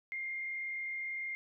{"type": "tone with frequency modulation", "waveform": "sine", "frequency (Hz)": 2116, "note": "C7", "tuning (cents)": 19, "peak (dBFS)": -36, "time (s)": [0.12, 1.35], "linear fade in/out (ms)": 0, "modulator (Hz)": 41.5, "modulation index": 0.57, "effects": []}